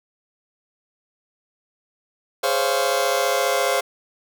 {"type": "chord", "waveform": "sawtooth", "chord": "Db major seventh", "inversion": "second", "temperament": "just", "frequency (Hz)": [415.8, 519.7, 554.4, 693], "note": ["Ab4", "C5", "Db5", "F5"], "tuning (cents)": [2, -12, 0, -14], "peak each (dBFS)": [-23, -19, -20, -20], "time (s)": [2.43, 3.81], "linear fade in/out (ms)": 10, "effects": []}